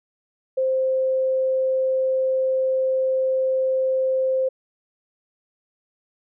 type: tone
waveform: sine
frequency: 523.3 Hz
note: C5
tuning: in tune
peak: -18 dBFS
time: 0.57-4.49 s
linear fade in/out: 10 ms
effects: none